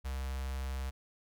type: tone with notch filter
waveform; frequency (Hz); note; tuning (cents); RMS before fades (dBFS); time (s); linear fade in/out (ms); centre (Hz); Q
square; 66.3; C2; +23; -37; 0.04-0.91; 20; 280; 0.57
effects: none